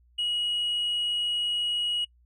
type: tone with tanh clipping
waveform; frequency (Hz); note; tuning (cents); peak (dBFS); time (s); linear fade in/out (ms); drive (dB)
sine; 2903; F#7; -34; -26; 0.18-2.05; 10; 1
effects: noise-tail reverb RT60 0.1 s tail -25 dB re dry + added 60 Hz sine -58 dBFS peak until 2.25 s